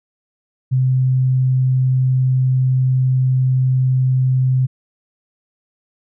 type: tone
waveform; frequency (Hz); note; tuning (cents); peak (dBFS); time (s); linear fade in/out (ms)
sine; 129.4; C3; -19; -12; 0.71-4.67; 20
effects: none